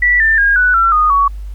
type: tone with pitch steps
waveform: sine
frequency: 1957 / 1784.2 / 1626.7 / 1483.1 / 1352.2 / 1232.8 / 1124 Hz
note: B6 / A6 / G#6 / F#6 / E6 / D#6 / C#6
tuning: -16 / +24 / -36 / +4 / +44 / -16 / +24 cents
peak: -8 dBFS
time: 0.02-1.28 s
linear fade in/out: 5 ms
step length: 180 ms
effects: added 50 Hz sine -23 dBFS peak until 1.54 s + pink hiss -51 dBFS RMS until 1.54 s